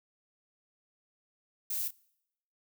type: noise with echo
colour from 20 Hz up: violet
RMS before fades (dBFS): -34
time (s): 1.7-1.88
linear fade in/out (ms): 5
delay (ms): 29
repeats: 1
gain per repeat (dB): -9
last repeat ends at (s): 1.909
effects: noise-tail reverb RT60 0.8 s tail -25 dB re dry